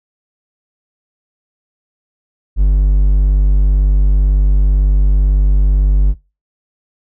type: tone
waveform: triangle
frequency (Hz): 49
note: G1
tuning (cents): 0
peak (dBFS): -5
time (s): 2.56-6.15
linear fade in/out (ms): 50
effects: noise-tail reverb RT60 0.3 s tail -24 dB re dry